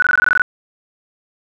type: tone bursts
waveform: sine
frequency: 1480 Hz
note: F#6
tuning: in tune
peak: -9 dBFS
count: 10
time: 0-0.419 s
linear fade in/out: 0 ms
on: 23 ms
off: 21 ms
effects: none